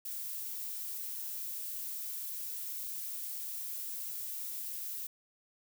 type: noise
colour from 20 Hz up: violet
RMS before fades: -40 dBFS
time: 0.05-5.07 s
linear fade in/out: 5 ms
effects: none